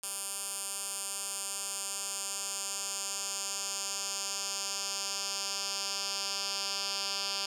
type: tone with band-pass filter sweep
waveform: 10% pulse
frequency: 197.5 Hz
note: G3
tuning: 13 cents sharp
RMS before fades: -36 dBFS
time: 0.03-7.46 s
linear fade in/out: 5 ms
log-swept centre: 9400 to 4900 Hz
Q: 2.1
effects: none